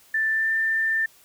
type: tone with pitch glide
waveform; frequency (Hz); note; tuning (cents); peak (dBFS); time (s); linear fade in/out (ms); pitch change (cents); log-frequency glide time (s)
sine; 1768 to 1787.5; A6 to A6; +8 to +27; -20; 0.14-1.06; 5; +19; 0.3-0.52
effects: white hiss -55 dBFS RMS until 1.24 s